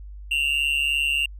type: tone with amplitude modulation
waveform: triangle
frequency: 2770 Hz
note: F7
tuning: 15 cents flat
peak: -15 dBFS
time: 0.31-1.26 s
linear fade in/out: 5 ms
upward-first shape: sine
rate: 143 Hz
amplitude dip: 80%
effects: added 50 Hz sine -36 dBFS peak until 1.39 s